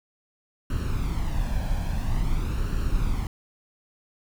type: noise with flanger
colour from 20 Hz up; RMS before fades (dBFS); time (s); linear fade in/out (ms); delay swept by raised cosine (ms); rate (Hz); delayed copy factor
brown; -25; 0.7-3.27; 2; 0.7 to 1.24; 0.49; +0.6
effects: none